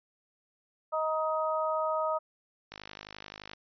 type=harmonic tone; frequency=314.2 Hz; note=D#4; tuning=17 cents sharp; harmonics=2 / 3 / 4; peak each=-30 / -34 / -32 dBFS; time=0.92-2.19 s; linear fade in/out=20 ms
type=click train; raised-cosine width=0.2 ms; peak=-24 dBFS; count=43; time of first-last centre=2.72-3.534 s; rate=51.6 Hz
effects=resampled to 11025 Hz